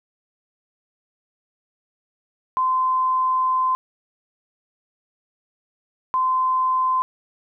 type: tone pair in turn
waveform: sine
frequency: 1032 / 1032 Hz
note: C6 / C6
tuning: -24 / -24 cents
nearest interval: unison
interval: 0 cents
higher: neither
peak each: -17 dBFS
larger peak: neither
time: 2.57-3.75 / 6.14-7.02 s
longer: first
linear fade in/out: 0 ms
effects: none